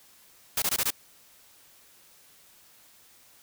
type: noise bursts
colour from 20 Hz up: white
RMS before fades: -26 dBFS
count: 5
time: 0.57-0.905 s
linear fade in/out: 5 ms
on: 51 ms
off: 20 ms
effects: white hiss -57 dBFS RMS until 3.42 s